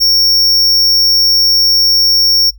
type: tone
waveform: square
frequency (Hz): 5500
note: F8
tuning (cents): -27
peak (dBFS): -8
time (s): 0-2.51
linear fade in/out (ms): 20
effects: noise-tail reverb RT60 0.1 s tail -19 dB re dry + added 50 Hz sine -33 dBFS peak until 2.58 s